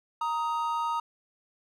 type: tone pair together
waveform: triangle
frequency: 932.3 / 1252 Hz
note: A#5 / D#6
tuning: 0 / +10 cents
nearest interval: perfect fourth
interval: 510 cents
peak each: -27 / -29 dBFS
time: 0.21-1 s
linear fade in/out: 5 ms
effects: none